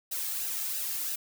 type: noise with flanger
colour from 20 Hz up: blue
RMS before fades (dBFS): -33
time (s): 0.11-1.16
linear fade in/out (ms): 10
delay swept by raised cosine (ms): 0.89 to 2.09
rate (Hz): 3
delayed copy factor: -0.6
effects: none